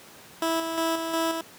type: tone with tremolo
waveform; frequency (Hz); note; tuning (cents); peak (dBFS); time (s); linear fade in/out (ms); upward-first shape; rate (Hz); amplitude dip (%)
15% pulse; 327.8; E4; -10; -17; 0.42-1.41; 2; square; 2.8; 45
effects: pink hiss -48 dBFS RMS until 1.58 s + high-pass 150 Hz 12 dB/octave